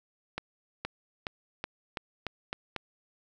accelerating click train, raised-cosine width 0.3 ms, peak -17 dBFS, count 8, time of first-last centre 0.38-2.763 s, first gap 470 ms, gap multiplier 0.89, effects none

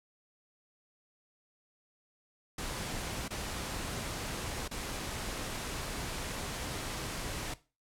pink noise with dropouts, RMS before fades -38 dBFS, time 2.58-7.54 s, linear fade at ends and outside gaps 5 ms, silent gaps 3.281-3.305 / 4.679-4.711 s, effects noise-tail reverb RT60 0.3 s tail -17 dB re dry + low-pass 11000 Hz 12 dB/octave

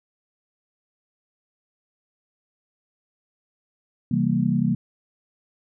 sine chord, C dominant seventh, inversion none, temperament equal with one note detuned, 133.41 / 164.81 / 196 / 233.1 Hz, C3 / E3 / G3 / Bb3, +34 / 0 / 0 / 0 cents, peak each -26 / -24 / -24 / -23 dBFS, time 4.11-4.75 s, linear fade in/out 5 ms, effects none

